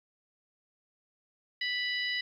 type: harmonic tone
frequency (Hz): 987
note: B5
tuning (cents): -1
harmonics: 2 / 3 / 4 / 5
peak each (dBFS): -32 / -36 / -38 / -40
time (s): 1.61-2.21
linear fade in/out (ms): 5
effects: 11-bit